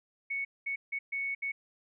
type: tone bursts at uneven times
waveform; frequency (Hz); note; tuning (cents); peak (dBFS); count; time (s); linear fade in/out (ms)
sine; 2217; C#7; 0; -31; 5; 0.3-0.45 / 0.66-0.76 / 0.92-0.99 / 1.12-1.35 / 1.42-1.52; 10
effects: none